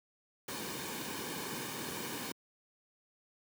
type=noise with comb filter; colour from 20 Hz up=pink; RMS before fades=-40 dBFS; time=0.48-2.32 s; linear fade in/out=5 ms; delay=1.5 ms; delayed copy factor=-0.55; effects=high-pass 150 Hz 12 dB/octave